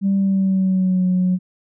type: tone with pitch glide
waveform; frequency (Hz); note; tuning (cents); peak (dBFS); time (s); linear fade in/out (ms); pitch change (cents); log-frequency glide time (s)
sine; 196 to 182.87; G3 to F#3; 0 to -20; -13; 0.01-1.39; 50; -120; 0.17-1.06
effects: tanh soft clip ceiling -11 dBFS